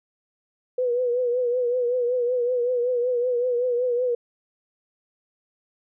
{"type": "tone with vibrato", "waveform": "sine", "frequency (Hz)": 491.5, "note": "B4", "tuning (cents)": -8, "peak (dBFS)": -20, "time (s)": [0.78, 4.15], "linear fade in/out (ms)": 5, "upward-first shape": "triangle", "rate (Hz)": 5.3, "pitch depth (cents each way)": 70, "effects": []}